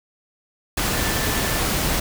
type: tone in noise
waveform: sine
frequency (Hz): 1760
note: A6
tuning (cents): 0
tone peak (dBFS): -32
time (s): 0.93-1.6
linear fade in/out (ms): 5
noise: pink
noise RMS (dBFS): -22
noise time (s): 0.77-2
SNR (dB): -13
effects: none